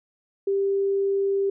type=tone; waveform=sine; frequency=394.3 Hz; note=G4; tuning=10 cents sharp; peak=-20 dBFS; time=0.47-1.5 s; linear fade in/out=5 ms; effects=none